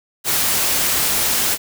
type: noise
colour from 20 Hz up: white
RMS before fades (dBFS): -18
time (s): 0.24-1.58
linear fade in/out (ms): 50
effects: none